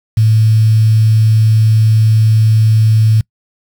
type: tone with quantisation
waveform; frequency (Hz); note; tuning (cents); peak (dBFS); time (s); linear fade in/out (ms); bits
sine; 110; A2; 0; -6; 0.17-3.21; 5; 5
effects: noise-tail reverb RT60 0.1 s tail -26 dB re dry

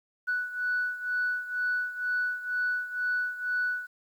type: beating tone pair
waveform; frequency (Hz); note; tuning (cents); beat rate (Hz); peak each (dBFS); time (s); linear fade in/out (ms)
sine; 1480 / 1482.1; F#6 / F#6; 0 / +2; 2.1; -28 / -32; 0.27-3.87; 20
effects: tanh soft clip ceiling -21 dBFS + 10-bit

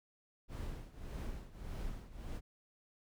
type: noise with tremolo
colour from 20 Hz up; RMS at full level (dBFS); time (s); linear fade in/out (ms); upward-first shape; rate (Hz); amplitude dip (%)
brown; -40; 0.48-2.41; 50; triangle; 1.7; 85
effects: none

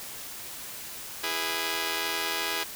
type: chord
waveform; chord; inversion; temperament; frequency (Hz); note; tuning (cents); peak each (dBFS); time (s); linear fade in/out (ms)
5% pulse; E major; none; just; 329.6 / 412 / 494.4; E4 / G#4 / B4; 0 / -14 / +2; -23 / -21 / -25; 1.23-2.64; 10
effects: white hiss -40 dBFS RMS until 2.75 s

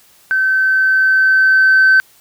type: tone with level ramp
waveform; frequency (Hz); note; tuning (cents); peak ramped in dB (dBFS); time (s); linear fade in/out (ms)
sine; 1538; G6; -33; -11 to -4; 0.31-2; 0
effects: tanh soft clip ceiling -4 dBFS + white hiss -49 dBFS RMS until 2.2 s

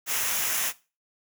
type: noise with comb filter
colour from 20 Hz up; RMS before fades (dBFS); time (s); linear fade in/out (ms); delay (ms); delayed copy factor
white; -27; 0.06-0.73; 50; 0.23; -0.55
effects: noise-tail reverb RT60 0.3 s tail -18 dB re dry

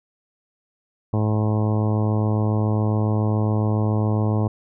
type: harmonic tone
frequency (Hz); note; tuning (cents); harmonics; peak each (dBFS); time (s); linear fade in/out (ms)
107.2; A2; -45; 1 / 2 / 3 / 4 / 5 / 6 / 7 / 8 / 9 / 10; -19 / -25 / -29 / -31 / -33 / -35 / -36 / -37 / -38 / -39; 1.13-4.48; 5
effects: none

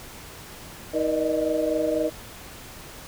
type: tone cluster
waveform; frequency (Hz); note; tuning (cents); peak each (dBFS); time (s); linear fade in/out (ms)
sine; 316.1 / 476.4 / 599 / 623; D#4 / A#4 / D5 / D#5; +27 / +38 / +34 / +2; -27; 0.93-2.1; 20
effects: pink hiss -42 dBFS RMS until 3.07 s

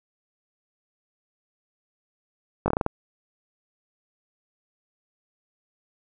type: slowing click train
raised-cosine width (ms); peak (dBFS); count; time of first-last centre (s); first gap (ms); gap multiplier
1; -8; 7; 2.66-2.864; 20; 1.21
effects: none

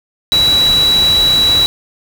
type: tone in noise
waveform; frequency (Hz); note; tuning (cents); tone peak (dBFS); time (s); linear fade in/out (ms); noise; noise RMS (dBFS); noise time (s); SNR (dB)
sine; 3917; B7; -15; -8; 0.32-1.66; 0; pink; -21; 0.32-1.66; +10
effects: none

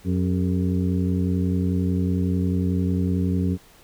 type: harmonic tone with a mistuned harmonic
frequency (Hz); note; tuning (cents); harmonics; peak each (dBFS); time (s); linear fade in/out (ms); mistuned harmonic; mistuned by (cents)
91.1; F#2; -26; 1 / 2 / 3 / 4 / 5; -23 / -23 / -27 / -34 / -37; 0.04-3.58; 50; 4; +120
effects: pink hiss -52 dBFS RMS until 3.83 s

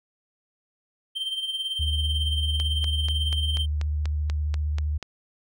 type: tone with tremolo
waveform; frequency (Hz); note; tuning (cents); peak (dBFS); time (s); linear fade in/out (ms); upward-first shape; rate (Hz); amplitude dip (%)
triangle; 3136; G7; 0; -23; 1.15-3.66; 20; sine; 18; 60
type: tone with vibrato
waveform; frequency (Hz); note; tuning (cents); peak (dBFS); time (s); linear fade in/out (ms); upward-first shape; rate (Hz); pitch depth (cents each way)
sine; 75; D2; +37; -23; 1.79-4.98; 10; square; 15; 21
type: click train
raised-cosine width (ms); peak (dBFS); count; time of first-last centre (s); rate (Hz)
0.2; -17; 11; 2.6-5.027; 4.12
effects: none

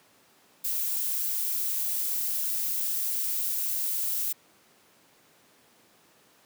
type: noise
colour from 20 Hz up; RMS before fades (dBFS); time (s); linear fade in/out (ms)
violet; -29; 0.64-4.33; 10
effects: pink hiss -60 dBFS RMS until 6.45 s + high-pass 200 Hz 12 dB/octave

